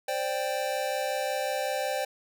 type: chord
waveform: square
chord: C suspended second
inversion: none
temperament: just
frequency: 523.3 / 588.7 / 784.9 Hz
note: C5 / D5 / G5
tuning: 0 / +4 / +2 cents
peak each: -33 dBFS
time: 0.08-2.05 s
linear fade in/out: 5 ms
effects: none